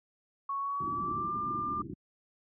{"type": "tone with pitch glide", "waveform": "sine", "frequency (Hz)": [1108.7, 1195.2], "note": ["C#6", "D6"], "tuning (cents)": [0, 30], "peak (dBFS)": -31, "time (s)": [0.49, 1.82], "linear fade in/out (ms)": 5, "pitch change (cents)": 130, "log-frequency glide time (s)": [0.59, 1.34]}
{"type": "low-pass noise", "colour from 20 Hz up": "white", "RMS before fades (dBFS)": -41, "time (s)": [0.8, 1.94], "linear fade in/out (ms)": 5, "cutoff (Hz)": 380, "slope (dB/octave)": 96}
{"effects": ["high-pass 80 Hz 12 dB/octave"]}